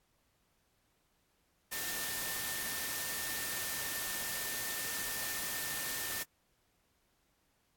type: tone in noise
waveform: sine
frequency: 1803 Hz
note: A6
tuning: 42 cents sharp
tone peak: -44 dBFS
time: 1.71-6.24 s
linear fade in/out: 20 ms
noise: white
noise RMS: -38 dBFS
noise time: 1.71-6.24 s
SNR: -9 dB
effects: pink hiss -75 dBFS RMS until 7.76 s + AAC 64 kbps